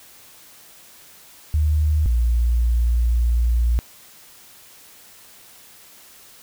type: tone pair in turn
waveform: sine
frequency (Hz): 76 / 58.82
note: D#2 / A#1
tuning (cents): -40 / +16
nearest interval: major third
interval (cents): 444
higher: first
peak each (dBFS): -15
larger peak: neither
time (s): 1.54-2.06 / 2.06-3.79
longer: second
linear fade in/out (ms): 0
effects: white hiss -47 dBFS RMS until 6.42 s